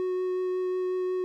triangle tone with vibrato, 367.7 Hz, F#4, 11 cents flat, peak -24 dBFS, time 0-1.24 s, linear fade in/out 0 ms, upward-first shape triangle, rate 5.5 Hz, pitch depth 9 cents each way, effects none

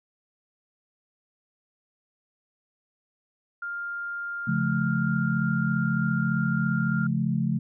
sine tone, 1401 Hz, F6, 5 cents sharp, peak -30 dBFS, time 3.62-7.07 s, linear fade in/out 5 ms
sine chord, Db augmented, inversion none, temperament just, 138.59 / 173.24 / 216.5 Hz, Db3 / F3 / A3, 0 / -14 / -28 cents, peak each -27 dBFS, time 4.47-7.59 s, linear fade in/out 10 ms
effects none

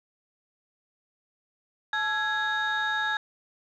sine tone cluster, 865 / 1337 / 1665 / 3726 Hz, A5 / E6 / G#6 / A#7, -30 / +24 / +4 / -2 cents, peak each -30 / -34 / -26 / -33 dBFS, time 1.93-3.17 s, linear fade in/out 2 ms, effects tanh soft clip ceiling -19 dBFS

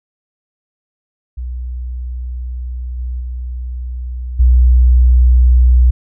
sine tone with level steps, 61.74 Hz, B1, in tune, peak -20 / -18 / -20 / -5 dBFS, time 1.37-5.91 s, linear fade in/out 10 ms, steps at 2.98 / 3.2 / 4.39 s, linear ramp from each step 10 ms, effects none

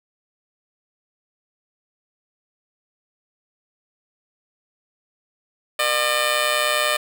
10% pulse tone with amplitude modulation, 602 Hz, D5, 43 cents sharp, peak -7 dBFS, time 5.79-6.97 s, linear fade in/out 5 ms, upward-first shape sine, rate 130 Hz, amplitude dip 65%, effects none

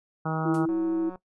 harmonic tone, 159 Hz, D#3, 38 cents sharp, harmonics 1 / 2 / 3 / 4 / 5 / 6 / 7 / 8 / 9, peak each -28 / -35 / -37 / -38 / -34 / -38 / -40 / -35 / -39 dBFS, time 0.25-0.66 s, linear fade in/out 10 ms
sine tone with vibrato, 328 Hz, E4, 9 cents flat, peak -23 dBFS, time 0.45-1.1 s, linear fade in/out 10 ms, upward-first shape sine, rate 13 Hz, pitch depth 12 cents each way
blue noise with exponential decay, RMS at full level -40 dBFS, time 0.54-0.68 s, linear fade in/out 5 ms, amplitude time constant 30 ms
click train, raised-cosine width 1 ms, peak -28 dBFS, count 87, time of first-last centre 0.69-1.157 s, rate 184 Hz
effects noise-tail reverb RT60 0.1 s tail -19 dB re dry + resampled to 24000 Hz

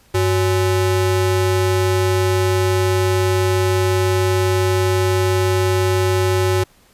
square ring-modulated tone, 233.1 Hz, A#3, in tune, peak -12 dBFS, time 0.14-6.64 s, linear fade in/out 10 ms, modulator 136 Hz, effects pink hiss -53 dBFS RMS until 6.93 s + resampled to 32000 Hz

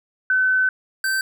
sine / square tone pair in turn, 1518 / 1550.8 Hz, F#6 / G6, +44 / -19 cents, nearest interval unison, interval 37 cents, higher second, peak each -15 / -20 dBFS, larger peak first, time 0.3-0.69 / 1.04-1.21 s, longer first, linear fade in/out 2 ms, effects none

